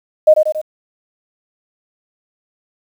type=tone with echo; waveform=sine; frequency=619 Hz; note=D#5; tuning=9 cents flat; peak=-3 dBFS; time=0.27-0.34 s; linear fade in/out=10 ms; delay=92 ms; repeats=3; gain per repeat=-5 dB; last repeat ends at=0.616 s; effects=7-bit